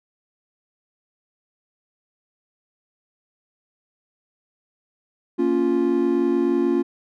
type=chord; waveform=triangle; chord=Bb minor; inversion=none; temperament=just; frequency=233.1 / 279.7 / 349.6 Hz; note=Bb3 / Db4 / F4; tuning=0 / +16 / +2 cents; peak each=-23 / -20 / -18 dBFS; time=5.38-6.83 s; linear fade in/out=20 ms; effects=none